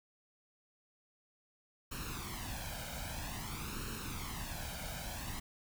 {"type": "noise with flanger", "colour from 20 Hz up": "pink", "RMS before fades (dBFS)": -42, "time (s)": [1.91, 5.4], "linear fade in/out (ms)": 10, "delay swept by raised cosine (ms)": [0.72, 1.33], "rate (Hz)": 0.51, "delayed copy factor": 0.7, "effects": []}